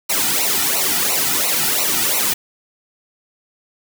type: noise with flanger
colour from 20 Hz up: white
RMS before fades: -18 dBFS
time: 0.09-2.34 s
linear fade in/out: 10 ms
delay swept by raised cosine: 0.59 to 1.89 ms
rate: 2.9 Hz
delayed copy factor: -1
effects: none